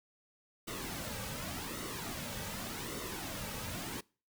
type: noise with flanger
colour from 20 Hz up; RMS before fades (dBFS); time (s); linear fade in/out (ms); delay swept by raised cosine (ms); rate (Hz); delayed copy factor
pink; -41; 0.67-4.01; 10; 1.2 to 2.9; 0.87; -0.6
effects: noise-tail reverb RT60 0.4 s tail -25 dB re dry